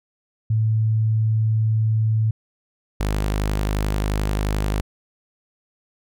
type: tone pair in turn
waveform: sine / sawtooth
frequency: 110 / 51.41 Hz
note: A2 / G#1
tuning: 0 / -17 cents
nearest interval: octave + minor second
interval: 1317 cents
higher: first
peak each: -16 dBFS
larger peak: neither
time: 0.5-2.31 / 3-4.81 s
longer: neither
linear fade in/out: 5 ms
effects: none